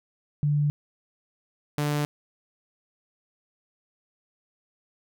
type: tone pair in turn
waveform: sine / sawtooth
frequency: 146.83 / 147.43 Hz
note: D3 / D3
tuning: 0 / +7 cents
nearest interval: unison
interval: 7 cents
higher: second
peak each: -20 dBFS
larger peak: neither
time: 0.43-0.7 / 1.78-2.05 s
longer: neither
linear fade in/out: 0 ms
effects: none